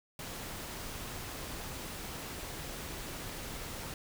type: noise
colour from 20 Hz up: pink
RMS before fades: -42 dBFS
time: 0.19-3.94 s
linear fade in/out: 2 ms
effects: none